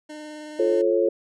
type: tone with vibrato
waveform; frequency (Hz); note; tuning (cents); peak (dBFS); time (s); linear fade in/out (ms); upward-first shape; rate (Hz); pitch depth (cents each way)
25% pulse; 303.4; D#4; -44; -32; 0.09-0.82; 10; sine; 19; 14
type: chord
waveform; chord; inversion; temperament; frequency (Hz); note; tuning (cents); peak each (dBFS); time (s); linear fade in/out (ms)
sine; F augmented; none; just; 349.2 / 436.5 / 545.7; F4 / A4 / C#5; 0 / -14 / -27; -22; 0.59-1.09; 5
effects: resampled to 22050 Hz